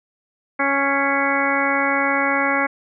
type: harmonic tone with a mistuned harmonic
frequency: 277.2 Hz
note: C#4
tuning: in tune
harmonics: 1 / 2 / 3 / 4 / 5 / 6 / 7 / 8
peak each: -25 / -25 / -25 / -25 / -25 / -25 / -25 / -25 dBFS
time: 0.59-2.67 s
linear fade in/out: 10 ms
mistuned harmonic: 7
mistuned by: +42 cents
effects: none